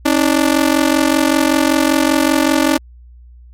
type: ring-modulated tone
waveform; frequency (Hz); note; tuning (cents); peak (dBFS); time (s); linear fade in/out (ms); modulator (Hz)
sawtooth; 293.7; D4; 0; -4; 0.05-2.78; 10; 22.6
effects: added 60 Hz sine -37 dBFS peak until 3.53 s + MP3 64 kbps